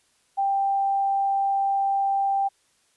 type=tone; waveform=sine; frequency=788 Hz; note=G5; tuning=9 cents sharp; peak=-20 dBFS; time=0.37-2.49 s; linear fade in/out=20 ms; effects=white hiss -65 dBFS RMS until 2.96 s + resampled to 24000 Hz